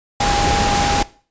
sine tone in noise, 813 Hz, G#5, 37 cents flat, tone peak -17 dBFS, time 0.2-1.03 s, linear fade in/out 5 ms, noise pink, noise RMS -18 dBFS, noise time 0.2-1.03 s, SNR -2 dB, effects noise-tail reverb RT60 0.4 s tail -19 dB re dry + resampled to 16000 Hz

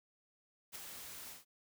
white noise with ADSR envelope, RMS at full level -44 dBFS, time 0.72-1.45 s, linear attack 36 ms, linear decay 5 ms, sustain -5 dB, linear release 150 ms, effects none

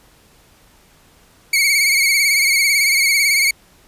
sawtooth tone with vibrato, 2217 Hz, C#7, in tune, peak -9 dBFS, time 1.53-3.51 s, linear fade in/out 5 ms, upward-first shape sine, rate 18 Hz, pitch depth 68 cents each way, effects pink hiss -51 dBFS RMS until 3.87 s + resampled to 32000 Hz

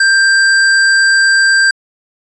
sine tone with sample-and-hold, 1582 Hz, G6, 15 cents sharp, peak -6 dBFS, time 0-1.71 s, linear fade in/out 5 ms, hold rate 6300 Hz, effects resampled to 22050 Hz

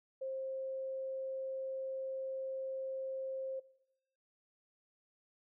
sine tone, 530 Hz, C5, 22 cents sharp, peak -37 dBFS, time 0.21-3.6 s, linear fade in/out 10 ms, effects noise-tail reverb RT60 0.8 s tail -20 dB re dry

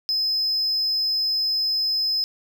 triangle tone, 5100 Hz, D#8, 42 cents sharp, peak -19 dBFS, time 0.09-2.24 s, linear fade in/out 0 ms, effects none

